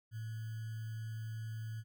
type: tone with sample-and-hold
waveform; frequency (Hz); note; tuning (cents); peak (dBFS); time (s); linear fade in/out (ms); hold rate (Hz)
sine; 111.2; A2; +19; -39; 0.11-1.84; 50; 1575
effects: none